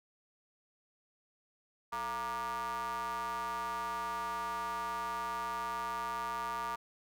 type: ring-modulated tone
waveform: square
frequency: 124.7 Hz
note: B2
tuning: 17 cents sharp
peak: -33 dBFS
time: 1.92-6.76 s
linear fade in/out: 10 ms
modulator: 1060 Hz
effects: none